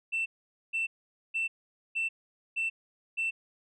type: tone bursts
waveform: sine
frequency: 2679 Hz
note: E7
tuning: 27 cents sharp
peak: -26 dBFS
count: 6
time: 0.12-3.31 s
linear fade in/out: 20 ms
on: 140 ms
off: 470 ms
effects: tanh soft clip ceiling -25 dBFS